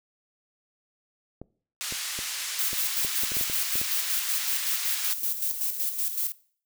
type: clicks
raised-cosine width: 2 ms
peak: -25 dBFS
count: 12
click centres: 1.416 / 1.924 / 2.19 / 2.731 / 3.048 / 3.235 / 3.319 / 3.369 / 3.411 / 3.499 / 3.756 / 3.815 s
type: band-pass noise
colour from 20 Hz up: white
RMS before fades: -33 dBFS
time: 1.81-5.13 s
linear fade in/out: 0 ms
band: 1500 to 8500 Hz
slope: 12 dB/octave
type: noise with tremolo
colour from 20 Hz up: violet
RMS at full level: -27 dBFS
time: 2.59-6.32 s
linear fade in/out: 0 ms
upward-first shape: square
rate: 5.3 Hz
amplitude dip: 55%
effects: noise-tail reverb RT60 0.5 s tail -21 dB re dry